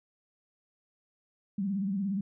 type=tone with vibrato; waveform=sine; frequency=196 Hz; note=G3; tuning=in tune; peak=-28 dBFS; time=1.58-2.21 s; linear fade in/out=5 ms; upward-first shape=sine; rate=17 Hz; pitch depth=99 cents each way; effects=none